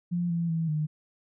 sine tone with pitch steps, 174.5 / 168.9 / 163.4 / 152.9 Hz, F3 / E3 / E3 / D#3, -1 / +42 / -15 / -30 cents, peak -25 dBFS, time 0.11-0.87 s, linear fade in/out 20 ms, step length 190 ms, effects none

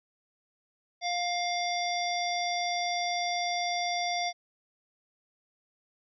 harmonic tone with a mistuned harmonic, 704 Hz, F5, 14 cents sharp, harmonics 1 / 3 / 5 / 7 / 8, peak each -30 / -35 / -37 / -38 / -39 dBFS, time 1.01-4.33 s, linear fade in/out 50 ms, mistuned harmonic 7, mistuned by -63 cents, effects none

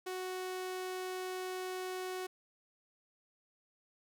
sawtooth tone, 370 Hz, F#4, in tune, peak -34 dBFS, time 0.06-2.27 s, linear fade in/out 10 ms, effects none

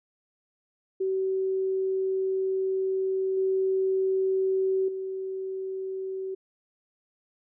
sine tone with level steps, 380.9 Hz, G4, 50 cents flat, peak -24 / -22 / -30 dBFS, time 1-6.35 s, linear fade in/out 10 ms, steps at 3.37 / 4.88 s, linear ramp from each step 5 ms, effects none

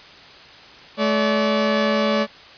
sawtooth tone pair together, 215.4 / 575 Hz, A3 / D5, -37 / -37 cents, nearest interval octave + perfect fourth, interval 1700 cents, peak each -16 dBFS, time 0.97-2.27 s, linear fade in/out 50 ms, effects white hiss -43 dBFS RMS until 2.57 s + resampled to 11025 Hz

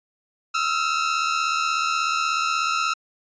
sawtooth tone pair together, 1286.5 / 1363 Hz, E6 / F6, -43 / -43 cents, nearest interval minor second, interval 100 cents, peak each -20 dBFS, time 0.54-2.94 s, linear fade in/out 10 ms, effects resampled to 16000 Hz

